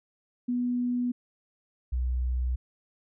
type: tone pair in turn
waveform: sine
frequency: 245.3 / 62.36 Hz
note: B3 / B1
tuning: -12 / +17 cents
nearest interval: 2 octaves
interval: 2371 cents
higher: first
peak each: -25 dBFS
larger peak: neither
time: 0.48-1.12 / 1.92-2.56 s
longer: neither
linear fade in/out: 10 ms
effects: none